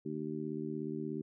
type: harmonic tone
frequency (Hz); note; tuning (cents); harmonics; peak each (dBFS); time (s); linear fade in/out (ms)
76.8; D#2; -22; 2 / 3 / 4 / 5; -43 / -41 / -41 / -41; 0.05-1.22; 10
effects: none